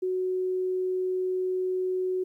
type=tone; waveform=sine; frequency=370 Hz; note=F#4; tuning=in tune; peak=-25 dBFS; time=0.02-2.24 s; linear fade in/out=10 ms; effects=11-bit

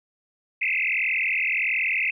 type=tone with frequency modulation; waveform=sine; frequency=2349 Hz; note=D7; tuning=in tune; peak=-21 dBFS; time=0.61-2.11 s; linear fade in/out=10 ms; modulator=41.5 Hz; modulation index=8; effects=none

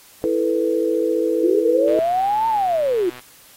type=chord; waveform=sine; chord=E suspended fourth; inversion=none; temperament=just; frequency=329.6 / 439.5 / 494.4 Hz; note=E4 / A4 / B4; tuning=0 / -2 / +2 cents; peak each=-21 dBFS; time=0.24-1.99 s; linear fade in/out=0 ms
type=linear two-way sweep; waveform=sine; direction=up then down; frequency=331.4 to 913 to 331.4 Hz; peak=-16 dBFS; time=1.43-3.1 s; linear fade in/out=10 ms; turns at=2.48 s
type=click train; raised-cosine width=0.3 ms; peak=-23 dBFS; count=164; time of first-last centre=1.88-3.195 s; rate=124 Hz
effects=white hiss -48 dBFS RMS until 3.56 s + AAC 48 kbps

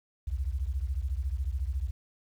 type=beating tone pair; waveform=sine; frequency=61.74 / 75.74 Hz; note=B1 / D#2; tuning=0 / -46 cents; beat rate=14 Hz; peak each=-30 / -32 dBFS; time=0.27-1.91 s; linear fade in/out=10 ms; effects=tanh soft clip ceiling -21 dBFS + 10-bit

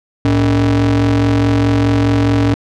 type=ring-modulated tone; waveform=square; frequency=87.31 Hz; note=F2; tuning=in tune; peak=-8 dBFS; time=0.25-2.54 s; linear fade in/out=0 ms; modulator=197 Hz; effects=low-pass 5000 Hz 12 dB/octave

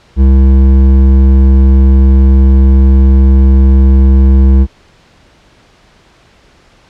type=tone with hard clipping; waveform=sine; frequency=66.5 Hz; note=C2; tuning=29 cents sharp; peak=-4 dBFS; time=0.16-4.67 s; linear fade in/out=50 ms; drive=10 dB; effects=pink hiss -45 dBFS RMS until 6.89 s + low-pass 5000 Hz 12 dB/octave

